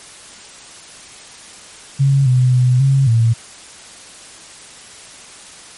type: tone with pitch steps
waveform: sine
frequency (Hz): 137.7 / 126.6 / 125.5 / 135.9 / 114.6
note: C#3 / B2 / B2 / C#3 / A#2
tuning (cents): -11 / +43 / +28 / -34 / -29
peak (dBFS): -9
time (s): 1.99-3.34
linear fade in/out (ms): 20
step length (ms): 270
effects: white hiss -38 dBFS RMS until 5.77 s + MP3 48 kbps